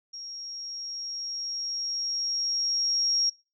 sine tone with level ramp, 5588 Hz, F8, in tune, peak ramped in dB -37 to -21 dBFS, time 0.13-3.3 s, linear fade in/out 10 ms, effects noise-tail reverb RT60 0.3 s tail -25 dB re dry

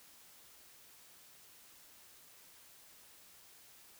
silence, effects white hiss -60 dBFS RMS until 3.99 s

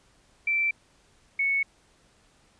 sine tone pair in turn, 2337 / 2211 Hz, D7 / C#7, -9 / -5 cents, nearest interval minor second, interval 96 cents, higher first, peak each -22 dBFS, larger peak neither, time 0.47-0.71 / 1.39-1.63 s, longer neither, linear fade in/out 5 ms, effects pink hiss -62 dBFS RMS until 2.59 s + resampled to 22050 Hz

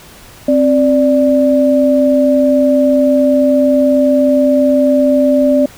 sine tone pair together, 263.4 / 587.3 Hz, C4 / D5, +12 / 0 cents, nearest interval octave + major second, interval 1388 cents, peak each -10 dBFS, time 0.48-5.66 s, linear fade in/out 5 ms, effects pink hiss -38 dBFS RMS until 5.77 s

